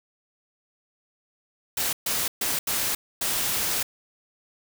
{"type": "noise bursts at uneven times", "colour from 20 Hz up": "white", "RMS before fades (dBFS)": -26, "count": 5, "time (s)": [[1.77, 1.93], [2.06, 2.28], [2.41, 2.59], [2.67, 2.95], [3.21, 3.83]], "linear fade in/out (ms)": 5, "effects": []}